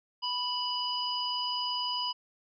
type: harmonic tone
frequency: 987.8 Hz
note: B5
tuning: in tune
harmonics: 1 / 3 / 5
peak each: -34 / -34 / -34 dBFS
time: 0.22-2.13 s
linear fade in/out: 20 ms
effects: none